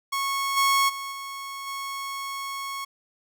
sawtooth tone with level steps, 1100 Hz, C#6, 14 cents flat, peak -21 / -15 / -28 / -30 / -27 dBFS, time 0.12-2.85 s, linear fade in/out 10 ms, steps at 0.56 / 0.88 / 1.11 / 1.66 s, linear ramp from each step 20 ms, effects none

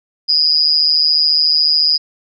sine tone with amplitude modulation, 4941 Hz, D#8, 13 cents flat, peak -6 dBFS, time 0.28-1.98 s, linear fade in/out 20 ms, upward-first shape sine, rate 154 Hz, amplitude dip 90%, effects none

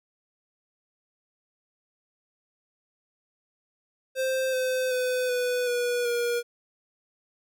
square tone with pitch steps, 523.3 / 513.7 / 504.3 / 495.1 / 486 / 477.1 Hz, C5 / C5 / B4 / B4 / B4 / A#4, 0 / -32 / +36 / +4 / -28 / +40 cents, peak -25 dBFS, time 4.15-6.43 s, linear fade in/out 50 ms, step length 380 ms, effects none

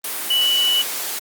sine tone in noise, 2960 Hz, F#7, in tune, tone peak -15 dBFS, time 0.3-0.82 s, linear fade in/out 5 ms, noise white, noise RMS -26 dBFS, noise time 0.04-1.19 s, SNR +8 dB, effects high-pass 300 Hz 12 dB/octave + Opus 32 kbps

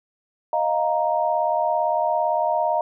sine chord, Eb suspended second, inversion none, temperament just, 622.3 / 700 / 933.4 Hz, Eb5 / F5 / Bb5, 0 / +4 / +2 cents, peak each -23 dBFS, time 0.53-2.81 s, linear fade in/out 2 ms, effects none

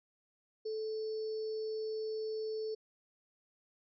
sine tone with sample-and-hold, 436.1 Hz, A4, 15 cents flat, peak -35 dBFS, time 0.65-2.75 s, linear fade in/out 10 ms, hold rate 4900 Hz, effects resampled to 16000 Hz

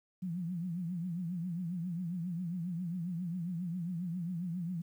sine tone with vibrato, 174.61 Hz, F3, in tune, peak -34 dBFS, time 0.22-4.82 s, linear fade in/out 10 ms, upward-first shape triangle, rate 7.4 Hz, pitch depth 140 cents each way, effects 11-bit

